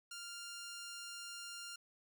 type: tone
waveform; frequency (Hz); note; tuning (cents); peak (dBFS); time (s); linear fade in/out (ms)
10% pulse; 1396.9; F6; 0; -38; 0.11-1.76; 5
effects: none